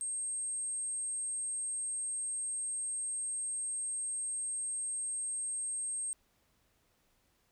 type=tone; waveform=sine; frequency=8440 Hz; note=C9; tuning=14 cents sharp; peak=-34 dBFS; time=0.01-6.13 s; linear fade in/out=0 ms; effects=pink hiss -73 dBFS RMS until 7.51 s